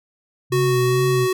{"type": "tone with vibrato", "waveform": "sine", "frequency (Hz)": 130.81, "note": "C3", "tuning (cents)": 0, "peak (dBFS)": -19, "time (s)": [0.5, 1.28], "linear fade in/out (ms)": 50, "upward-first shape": "sine", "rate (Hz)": 2.2, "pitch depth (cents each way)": 64}
{"type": "tone with pitch glide", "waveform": "square", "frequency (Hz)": [368.7, 372.8], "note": ["F#4", "F#4"], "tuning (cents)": [-6, 13], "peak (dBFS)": -18, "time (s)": [0.52, 1.33], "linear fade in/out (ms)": 5, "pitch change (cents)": 19, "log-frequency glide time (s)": [0.63, 0.91]}
{"effects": []}